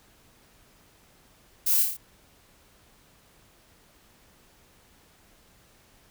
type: noise with echo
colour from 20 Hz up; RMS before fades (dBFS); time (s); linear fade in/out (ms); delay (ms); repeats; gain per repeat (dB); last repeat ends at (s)
violet; -24; 1.66-1.83; 10; 28; 5; -3; 1.97
effects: pink hiss -59 dBFS RMS until 6.1 s